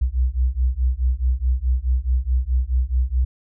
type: beating tone pair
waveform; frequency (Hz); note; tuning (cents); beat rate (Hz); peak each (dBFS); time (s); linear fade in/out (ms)
sine; 60.7 / 65.4; B1 / C2; -29 / 0; 4.7; -20; 0.01-3.25; 10
effects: none